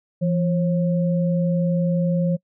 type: tone pair together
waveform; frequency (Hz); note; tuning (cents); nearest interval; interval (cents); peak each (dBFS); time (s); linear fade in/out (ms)
sine; 169.9 / 539.4; F3 / C#5; -47 / -47; octave + minor sixth; 2000; -18 / -25; 0.21-2.37; 20
effects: noise-tail reverb RT60 0.1 s tail -26 dB re dry